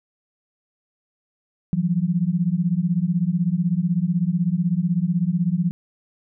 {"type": "beating tone pair", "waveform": "sine", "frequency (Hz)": [166.6, 182.6], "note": ["E3", "F#3"], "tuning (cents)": [19, -23], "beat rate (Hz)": 16, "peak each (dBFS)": -21, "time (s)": [1.73, 5.71], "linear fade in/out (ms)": 0, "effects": []}